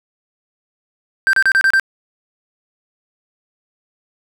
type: tone bursts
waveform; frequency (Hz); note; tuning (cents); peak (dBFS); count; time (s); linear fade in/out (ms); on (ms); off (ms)
triangle; 1568; G6; 0; -8; 6; 1.27-1.797; 0; 62; 31
effects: none